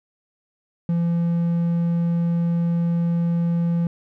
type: tone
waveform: triangle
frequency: 170 Hz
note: F3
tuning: 46 cents flat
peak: -16 dBFS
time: 0.89-3.87 s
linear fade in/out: 2 ms
effects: none